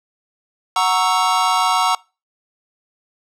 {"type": "chord", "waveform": "square", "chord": "F# dominant seventh", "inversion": "none", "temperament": "equal", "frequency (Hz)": [740, 932.3, 1108.7, 1318.5], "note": ["F#5", "A#5", "C#6", "E6"], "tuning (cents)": [0, 0, 0, 0], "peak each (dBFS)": [-21, -20, -21, -21], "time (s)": [0.76, 1.95], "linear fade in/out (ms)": 2, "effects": ["noise-tail reverb RT60 0.3 s tail -24 dB re dry", "low-pass 9000 Hz 12 dB/octave"]}